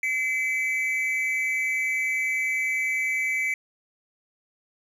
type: tone pair together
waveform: triangle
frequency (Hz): 2050 / 2300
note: C7 / D7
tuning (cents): -36 / -37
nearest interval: major second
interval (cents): 199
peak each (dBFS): -25 / -24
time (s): 0.03-3.54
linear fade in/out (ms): 2
effects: none

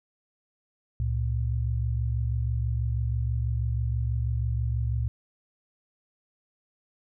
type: tone pair together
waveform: sine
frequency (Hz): 68.7 / 114.87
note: C#2 / A#2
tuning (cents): -15 / -25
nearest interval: major sixth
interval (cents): 890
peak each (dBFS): -27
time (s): 1-5.08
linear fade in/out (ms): 0
effects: none

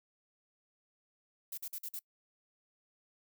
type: noise bursts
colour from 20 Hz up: violet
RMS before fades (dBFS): -41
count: 5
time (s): 1.52-1.992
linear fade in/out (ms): 5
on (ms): 56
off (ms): 48
effects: noise-tail reverb RT60 0.1 s tail -25 dB re dry

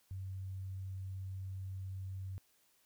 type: tone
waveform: sine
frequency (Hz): 95.1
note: F#2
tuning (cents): +48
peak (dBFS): -40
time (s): 0.11-2.38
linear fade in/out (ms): 0
effects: white hiss -72 dBFS RMS until 2.85 s

